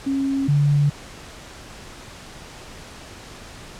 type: tone pair in turn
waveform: sine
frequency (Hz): 272.8 / 144.51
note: C#4 / D3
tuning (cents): -28 / -28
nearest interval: major seventh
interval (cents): 1100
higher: first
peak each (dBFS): -19 / -14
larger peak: second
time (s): 0.06-0.48 / 0.48-0.9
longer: neither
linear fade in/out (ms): 10
effects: pink hiss -40 dBFS RMS until 3.79 s + low-pass 8000 Hz 12 dB/octave